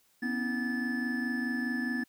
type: tone cluster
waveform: triangle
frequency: 244.6 / 269.4 / 321.3 / 1737 Hz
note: B3 / C#4 / E4 / A6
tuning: -16 / -49 / -44 / -23 cents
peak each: -30 / -36 / -39 / -33 dBFS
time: 0.22-2.04 s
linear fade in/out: 10 ms
effects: white hiss -68 dBFS RMS until 2.08 s